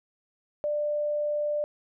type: tone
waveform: sine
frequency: 593 Hz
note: D5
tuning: 17 cents sharp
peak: -25 dBFS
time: 0.64-1.64 s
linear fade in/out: 0 ms
effects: none